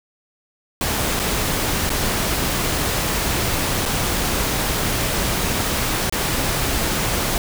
pink noise with dropouts, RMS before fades -21 dBFS, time 0.81-7.38 s, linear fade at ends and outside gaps 1 ms, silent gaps 1.193-1.197 / 1.894-1.902 / 3.854-3.859 / 6.097-6.124 s, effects none

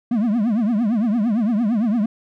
triangle tone with vibrato, 222.4 Hz, A3, 19 cents sharp, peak -14 dBFS, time 0.11-2.06 s, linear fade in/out 5 ms, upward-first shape triangle, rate 8.8 Hz, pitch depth 230 cents each way, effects none

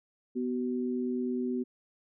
sine tone pair together, 248.1 / 377.3 Hz, B3 / F#4, +8 / +34 cents, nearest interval perfect fifth, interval 726 cents, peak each -30 / -34 dBFS, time 0.35-1.64 s, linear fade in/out 20 ms, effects none

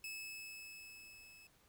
sawtooth tone with level ramp, 2600 Hz, E7, 24 cents flat, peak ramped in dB -40 to -55 dBFS, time 0.04-1.47 s, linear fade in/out 2 ms, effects pink hiss -70 dBFS RMS until 1.68 s

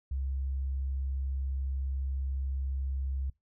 sine tone, 67.1 Hz, C2, 44 cents sharp, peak -30 dBFS, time 0.11-3.3 s, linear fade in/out 5 ms, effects noise-tail reverb RT60 0.2 s tail -24 dB re dry

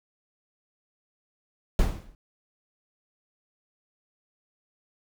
brown noise with exponential decay, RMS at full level -17 dBFS, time 1.79-2.15 s, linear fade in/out 1 ms, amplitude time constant 77 ms, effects none

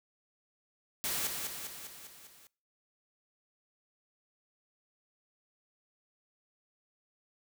white noise with echo, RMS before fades -34 dBFS, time 1.04-1.27 s, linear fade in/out 0 ms, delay 200 ms, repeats 6, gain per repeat -4 dB, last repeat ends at 2.47 s, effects noise-tail reverb RT60 0.4 s tail -24 dB re dry

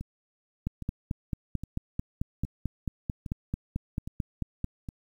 two click trains, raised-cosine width 5 ms, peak -17 / -24 dBFS, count 19 / 7, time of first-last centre 0.67-4.644 / 0.01-4.888 s, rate 4.53 / 1.23 Hz, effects 9-bit

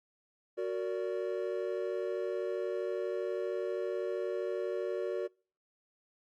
triangle chord, Gb augmented, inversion none, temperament just, 370 / 462.5 / 578.1 Hz, Gb4 / Bb4 / D5, 0 / -14 / -27 cents, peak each -33 / -35 / -36 dBFS, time 0.57-5.28 s, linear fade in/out 20 ms, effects noise-tail reverb RT60 0.4 s tail -25 dB re dry + Opus 48 kbps

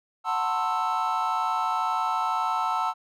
triangle tone cluster, 739 / 893 / 1005 / 1067 / 1316 Hz, F#5 / A5 / B5 / C6 / E6, -2 / +25 / +30 / +34 / -3 cents, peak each -29 / -26 / -34 / -32 / -26 dBFS, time 0.24-2.94 s, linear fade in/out 50 ms, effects none

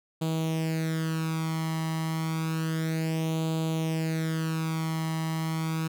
sawtooth tone with flanger, 160.7 Hz, E3, 44 cents flat, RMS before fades -29 dBFS, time 0.21-5.88 s, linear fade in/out 10 ms, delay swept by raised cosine 0.27 to 1 ms, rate 0.3 Hz, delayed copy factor +0.7, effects none

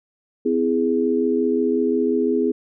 sine chord, C augmented, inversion none, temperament equal with one note detuned, 254.9 / 329.6 / 415.3 Hz, C4 / E4 / G#4, -45 / 0 / 0 cents, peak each -21 / -23 / -20 dBFS, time 0.45-2.52 s, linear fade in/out 10 ms, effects none

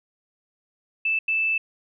sine tone bursts at uneven times, 2637 Hz, E7, in tune, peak -20 dBFS, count 2, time 1.05-1.19 / 1.28-1.58 s, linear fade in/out 5 ms, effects none

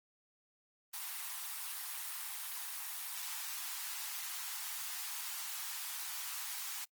white high-pass noise, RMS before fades -42 dBFS, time 0.93-6.85 s, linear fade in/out 10 ms, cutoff 780 Hz, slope 48 dB/octave, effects noise-tail reverb RT60 0.1 s tail -24 dB re dry + Opus 24 kbps

